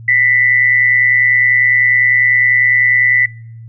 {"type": "tone with amplitude modulation", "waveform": "sine", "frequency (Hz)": 1983, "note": "B6", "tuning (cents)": 7, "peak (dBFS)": -5, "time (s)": [0.08, 3.26], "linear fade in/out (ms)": 5, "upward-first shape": "sine", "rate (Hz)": 130, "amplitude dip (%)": 60, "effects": ["noise-tail reverb RT60 0.7 s tail -26 dB re dry", "added 114 Hz sine -30 dBFS peak until 3.68 s"]}